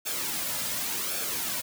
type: noise with flanger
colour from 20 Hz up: white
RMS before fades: -31 dBFS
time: 0.05-1.62 s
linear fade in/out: 20 ms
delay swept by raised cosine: 1 to 2.7 ms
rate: 0.9 Hz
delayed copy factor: -0.6
effects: none